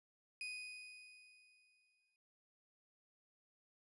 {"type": "tone with exponential decay", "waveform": "35% pulse", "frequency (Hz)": 2489, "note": "D#7", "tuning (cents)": 0, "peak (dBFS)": -40, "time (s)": [0.41, 2.16], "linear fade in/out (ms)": 1, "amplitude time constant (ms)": 380, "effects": ["resampled to 24000 Hz"]}